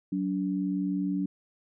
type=tone pair together; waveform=sine; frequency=187 / 286.8 Hz; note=F#3 / D4; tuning=+19 / -41 cents; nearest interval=perfect fifth; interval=740 cents; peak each=-29 / -29 dBFS; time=0.12-1.26 s; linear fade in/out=5 ms; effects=none